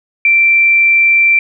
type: tone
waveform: sine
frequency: 2349 Hz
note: D7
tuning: in tune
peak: -6 dBFS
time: 0.25-1.39 s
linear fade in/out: 2 ms
effects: none